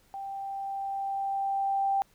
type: tone with level ramp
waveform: sine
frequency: 786 Hz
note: G5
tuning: 4 cents sharp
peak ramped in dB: -35 to -23 dBFS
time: 0.14-2.02 s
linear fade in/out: 0 ms
effects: pink hiss -64 dBFS RMS until 2.14 s